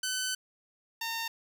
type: tone pair in turn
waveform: 10% pulse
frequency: 1514 / 913 Hz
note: F#6 / A#5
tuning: +39 / -36 cents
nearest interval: major sixth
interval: 875 cents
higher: first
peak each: -22 / -24 dBFS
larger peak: first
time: 0.03-0.35 / 1.01-1.28 s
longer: first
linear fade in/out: 5 ms
effects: none